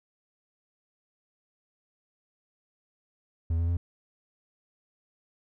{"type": "tone with pitch steps", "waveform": "triangle", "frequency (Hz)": [82.41, 84.24, 86.11], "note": ["E2", "E2", "F2"], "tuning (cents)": [0, 38, -24], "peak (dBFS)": -22, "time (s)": [3.5, 3.77], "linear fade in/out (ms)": 5, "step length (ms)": 90, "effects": []}